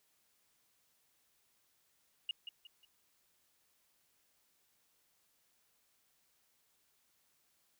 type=tone with echo; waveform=sine; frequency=2858 Hz; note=F7; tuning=39 cents sharp; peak=-33 dBFS; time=2.29-2.31 s; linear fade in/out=2 ms; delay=180 ms; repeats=3; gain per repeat=-9 dB; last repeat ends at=2.85 s; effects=tanh soft clip ceiling -29 dBFS + white hiss -75 dBFS RMS until 7.79 s